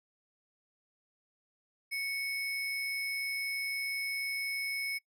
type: tone with sample-and-hold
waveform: sine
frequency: 2217 Hz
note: C#7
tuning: in tune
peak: -32 dBFS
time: 1.91-4.99 s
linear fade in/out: 20 ms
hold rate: 7350 Hz
effects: noise-tail reverb RT60 0.1 s tail -24 dB re dry + low-pass 12000 Hz 12 dB/octave